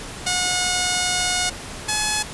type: tone pair in turn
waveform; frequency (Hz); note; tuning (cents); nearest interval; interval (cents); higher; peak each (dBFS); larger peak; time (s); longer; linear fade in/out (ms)
5% pulse; 725 / 852; F#5 / G#5; -35 / +44; minor third; 279; second; -8; neither; 0.26-1.5 / 1.88-2.23; first; 10
effects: pink hiss -34 dBFS RMS until 2.33 s + resampled to 24000 Hz